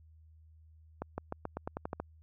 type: accelerating click train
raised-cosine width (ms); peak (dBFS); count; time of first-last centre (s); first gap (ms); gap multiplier
1; -22; 10; 1.02-2; 160; 0.9
effects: added 79 Hz sine -56 dBFS peak until 2.22 s